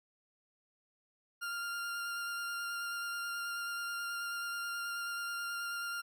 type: tone with vibrato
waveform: 40% pulse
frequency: 1396.9 Hz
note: F6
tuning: in tune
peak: -36 dBFS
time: 1.41-6.02 s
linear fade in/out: 20 ms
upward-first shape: square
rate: 9.3 Hz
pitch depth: 9 cents each way
effects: none